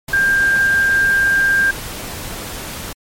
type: tone in noise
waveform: sine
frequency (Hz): 1594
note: G6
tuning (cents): +28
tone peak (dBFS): -11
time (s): 0.13-1.71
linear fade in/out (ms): 5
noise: pink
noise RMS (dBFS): -28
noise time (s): 0.08-2.93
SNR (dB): +14
effects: MP3 64 kbps

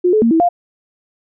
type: tone with pitch steps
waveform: sine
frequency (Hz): 358 / 430.6 / 230.7 / 325.7 / 700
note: F4 / A4 / A#3 / E4 / F5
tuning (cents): +43 / -37 / -18 / -21 / +4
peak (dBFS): -9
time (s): 0.04-0.49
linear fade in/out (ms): 10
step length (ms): 90
effects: none

